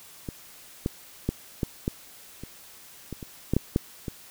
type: clicks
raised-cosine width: 3 ms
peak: -19 / -12 / -11 / -12 / -12 / -24 / -21 / -24 / -10 / -8 / -8 / -18 dBFS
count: 12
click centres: 0.288 / 0.861 / 1.29 / 1.632 / 1.879 / 2.436 / 3.127 / 3.228 / 3.536 / 3.566 / 3.761 / 4.082 s
effects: white hiss -49 dBFS RMS until 4.3 s